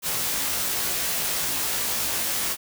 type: noise with comb filter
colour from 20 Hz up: white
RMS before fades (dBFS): -26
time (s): 0.02-2.57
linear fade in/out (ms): 50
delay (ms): 18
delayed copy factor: +1
effects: none